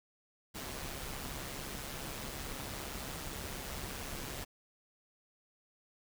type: noise with amplitude modulation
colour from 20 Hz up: pink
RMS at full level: -40 dBFS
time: 0.54-4.45 s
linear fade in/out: 20 ms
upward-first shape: sine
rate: 138 Hz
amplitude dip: 50%
effects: none